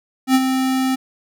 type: tone with ADSR envelope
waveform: square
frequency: 261.6 Hz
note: C4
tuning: in tune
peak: -10 dBFS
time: 0.27-0.96 s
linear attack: 76 ms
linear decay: 46 ms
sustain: -7 dB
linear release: 16 ms
effects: none